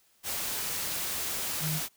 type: tone in noise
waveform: sine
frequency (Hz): 155.56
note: D#3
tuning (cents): 0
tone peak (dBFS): -30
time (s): 1.6-1.81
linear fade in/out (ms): 50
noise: white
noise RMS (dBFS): -33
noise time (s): 0.23-1.89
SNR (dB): 0
effects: white hiss -66 dBFS RMS until 1.96 s